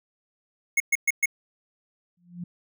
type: tone bursts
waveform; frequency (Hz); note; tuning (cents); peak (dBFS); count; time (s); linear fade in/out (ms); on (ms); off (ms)
square; 2179; C#7; -30; -19; 4; 0.77-1.258; 5; 32; 120
type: tone with exponential growth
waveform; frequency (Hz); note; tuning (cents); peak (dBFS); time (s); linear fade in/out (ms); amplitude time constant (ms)
sine; 175.4; F3; +8; -29; 2.17-2.44; 5; 58
effects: none